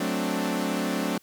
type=chord; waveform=sawtooth; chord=D dominant seventh; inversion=first; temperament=equal; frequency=185 / 220 / 261.6 / 293.7 Hz; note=F#3 / A3 / C4 / D4; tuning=0 / 0 / 0 / 0 cents; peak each=-27 dBFS; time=0-1.18 s; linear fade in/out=5 ms; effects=white hiss -61 dBFS RMS until 1.22 s

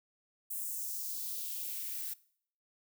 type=noise with high-pass filter sweep; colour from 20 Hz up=violet; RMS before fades=-39 dBFS; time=0.5-2.14 s; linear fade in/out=10 ms; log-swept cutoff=9300 to 1500 Hz; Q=1.7; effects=noise-tail reverb RT60 0.6 s tail -21 dB re dry

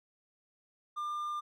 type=tone; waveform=triangle; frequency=1199 Hz; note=D6; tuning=36 cents sharp; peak=-32 dBFS; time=0.96-1.41 s; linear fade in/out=20 ms; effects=none

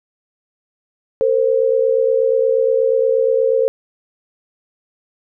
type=tone pair together; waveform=sine; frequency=455 / 523.4 Hz; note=A#4 / C5; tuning=-42 / 0 cents; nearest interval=major second; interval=242 cents; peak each=-15 dBFS; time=1.21-3.68 s; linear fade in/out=0 ms; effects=none

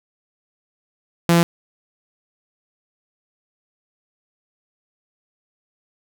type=tone; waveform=sawtooth; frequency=170 Hz; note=F3; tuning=46 cents flat; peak=-8 dBFS; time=1.29-1.43 s; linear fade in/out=0 ms; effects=none

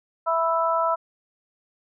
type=harmonic tone; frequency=329.6 Hz; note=E4; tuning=in tune; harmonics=2 / 3 / 4; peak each=-24 / -24 / -24 dBFS; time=0.26-0.96 s; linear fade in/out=20 ms; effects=none

